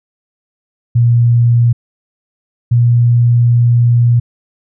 sine tone pair in turn, 118.8 / 119.56 Hz, A#2 / A#2, +33 / +44 cents, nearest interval unison, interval 11 cents, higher second, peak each -6 dBFS, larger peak neither, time 0.95-1.73 / 2.71-4.2 s, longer second, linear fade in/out 10 ms, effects none

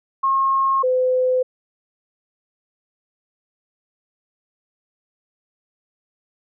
sine tone pair in turn, 1079 / 509.2 Hz, C#6 / C5, -47 / -47 cents, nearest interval octave + minor second, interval 1300 cents, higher first, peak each -15 dBFS, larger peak neither, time 0.23-0.83 / 0.83-1.43 s, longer neither, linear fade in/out 10 ms, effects none

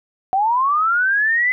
sine linear sweep, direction up, 740 to 2033 Hz, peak -14 dBFS, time 0.33-1.52 s, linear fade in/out 0 ms, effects none

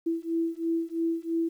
sine beating tone pair, 329.6 / 332.6 Hz, E4 / E4, 0 / +16 cents, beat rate 3 Hz, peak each -29 / -29 dBFS, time 0.06-1.49 s, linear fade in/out 10 ms, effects 10-bit

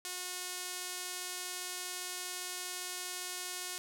sawtooth tone with band-pass filter, 362.5 Hz, F#4, 35 cents flat, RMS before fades -41 dBFS, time 0.05-3.78 s, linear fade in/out 0 ms, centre 8900 Hz, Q 0.67, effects none

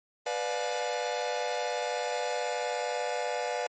45% pulse chord, B diminished seventh, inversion none, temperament just, 493.9 / 592.7 / 711.2 / 853.4 Hz, B4 / D5 / F5 / Ab5, 0 / +16 / +31 / +47 cents, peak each -34 / -35 / -35 / -37 dBFS, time 0.26-3.67 s, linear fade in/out 5 ms, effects MP3 32 kbps

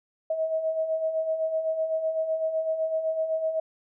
sine beating tone pair, 633 / 640.9 Hz, D#5 / E5, +30 / -49 cents, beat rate 7.9 Hz, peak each -33 / -25 dBFS, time 0.3-3.6 s, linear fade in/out 5 ms, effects none

